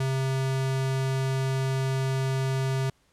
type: tone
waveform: square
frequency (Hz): 133.1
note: C3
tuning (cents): +30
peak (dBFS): -25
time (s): 0-2.9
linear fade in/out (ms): 5
effects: pink hiss -66 dBFS RMS until 3.12 s + low-pass 10000 Hz 12 dB/octave